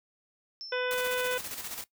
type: tone with exponential decay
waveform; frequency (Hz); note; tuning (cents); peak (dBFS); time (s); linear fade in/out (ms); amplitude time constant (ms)
sine; 5330; E8; +18; -36; 0.61-1.26; 0; 140
type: harmonic tone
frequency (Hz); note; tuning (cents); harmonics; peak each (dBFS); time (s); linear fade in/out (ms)
500; B4; +21; 1 / 2 / 3 / 4 / 5 / 6 / 7; -30 / -40 / -33 / -42 / -40 / -43 / -41; 0.72-1.38; 5
type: noise with tremolo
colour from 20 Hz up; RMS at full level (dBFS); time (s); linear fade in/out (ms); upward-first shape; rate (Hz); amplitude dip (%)
white; -37; 0.91-1.84; 0; square; 15; 50
effects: noise-tail reverb RT60 0.1 s tail -18 dB re dry